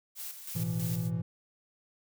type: noise with tremolo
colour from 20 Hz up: blue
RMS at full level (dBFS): -40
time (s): 0.15-1.11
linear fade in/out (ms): 50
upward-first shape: square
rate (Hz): 3.1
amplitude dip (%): 55
type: chord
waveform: triangle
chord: A suspended second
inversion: none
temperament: equal with one note detuned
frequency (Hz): 110 / 123.47 / 166.92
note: A2 / B2 / E3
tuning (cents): 0 / 0 / +22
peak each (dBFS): -33 / -34 / -30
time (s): 0.55-1.22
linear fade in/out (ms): 10
effects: none